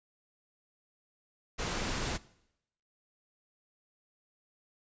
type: noise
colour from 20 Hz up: pink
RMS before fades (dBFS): -34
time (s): 1.58-2.18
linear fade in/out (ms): 20
effects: noise-tail reverb RT60 0.8 s tail -20 dB re dry + resampled to 16000 Hz